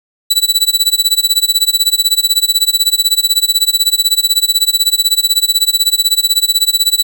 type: tone with tremolo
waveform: sawtooth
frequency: 3951 Hz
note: B7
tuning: in tune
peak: -3 dBFS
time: 0.3-7.03 s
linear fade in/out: 10 ms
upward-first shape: sine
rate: 16 Hz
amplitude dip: 95%
effects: none